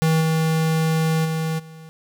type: tone with level steps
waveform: square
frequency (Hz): 160.2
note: E3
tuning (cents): -49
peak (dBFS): -16 / -18 / -22 / -39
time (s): 0.02-1.89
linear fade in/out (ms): 0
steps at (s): 0.2 / 1.24 / 1.58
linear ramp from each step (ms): 20
effects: none